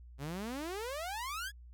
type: exponential sweep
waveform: sawtooth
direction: up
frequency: 130.81 to 1724 Hz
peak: -34 dBFS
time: 0.18-1.52 s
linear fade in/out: 50 ms
effects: added 60 Hz sine -50 dBFS peak until 1.73 s